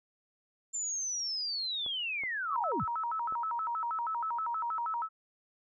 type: linear sweep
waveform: sine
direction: down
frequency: 7260 to 44.54 Hz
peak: -32 dBFS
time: 0.73-2.85 s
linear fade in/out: 20 ms
type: clicks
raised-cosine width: 1 ms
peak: -33 dBFS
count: 3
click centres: 1.863 / 2.236 / 3.324 s
type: tone with vibrato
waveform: sine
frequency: 1108.7 Hz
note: C#6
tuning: in tune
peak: -31 dBFS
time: 2.48-5.09 s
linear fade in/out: 50 ms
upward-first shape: square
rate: 6.3 Hz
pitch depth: 280 cents each way
effects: none